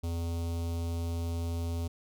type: tone with notch filter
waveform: square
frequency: 84.2 Hz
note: E2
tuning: 37 cents sharp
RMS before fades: -33 dBFS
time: 0.03-1.88 s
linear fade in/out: 10 ms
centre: 1700 Hz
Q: 0.66
effects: none